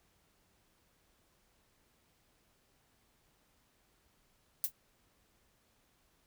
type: noise with exponential decay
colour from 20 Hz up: violet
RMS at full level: -27 dBFS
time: 4.64-4.72 s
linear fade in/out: 1 ms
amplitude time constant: 16 ms
effects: pink hiss -72 dBFS RMS until 6.26 s